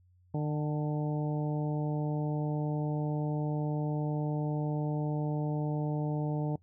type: harmonic tone with a mistuned harmonic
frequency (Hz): 150.3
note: D3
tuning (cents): +40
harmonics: 1 / 2 / 3 / 4 / 5 / 6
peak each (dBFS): -30 / -36 / -40 / -42 / -44 / -46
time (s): 0.34-6.56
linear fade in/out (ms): 5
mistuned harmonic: 6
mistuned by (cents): -35
effects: noise-tail reverb RT60 0.1 s tail -22 dB re dry + added 90 Hz sine -61 dBFS peak until 6.62 s